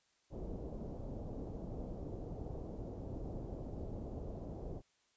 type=low-pass noise; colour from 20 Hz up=pink; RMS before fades=-44 dBFS; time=0.3-4.82 s; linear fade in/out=50 ms; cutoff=630 Hz; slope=24 dB/octave; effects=white hiss -75 dBFS RMS until 5.16 s + resampled to 16000 Hz